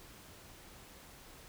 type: silence
effects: pink hiss -55 dBFS RMS until 1.48 s